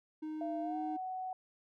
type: tone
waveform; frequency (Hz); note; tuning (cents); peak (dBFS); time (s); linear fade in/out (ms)
triangle; 310; D#4; -6; -36; 0.22-0.97; 10
type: tone with pitch glide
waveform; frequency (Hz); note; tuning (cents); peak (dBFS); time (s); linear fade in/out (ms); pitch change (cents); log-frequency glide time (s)
sine; 680 to 745.8; F5 to F#5; -46 to +14; -37; 0.41-1.33; 2; +160; 0.61-0.77
effects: none